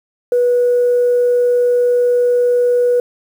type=tone; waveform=sine; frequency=488.3 Hz; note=B4; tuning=20 cents flat; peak=-9 dBFS; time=0.32-3 s; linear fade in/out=2 ms; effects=tanh soft clip ceiling -6 dBFS + 7-bit